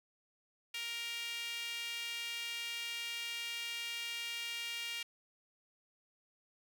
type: tone with high-pass filter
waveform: sawtooth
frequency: 467.5 Hz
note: A#4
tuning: 5 cents sharp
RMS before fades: -41 dBFS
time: 0.74-5.03 s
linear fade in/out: 5 ms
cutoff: 2600 Hz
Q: 3.3
effects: none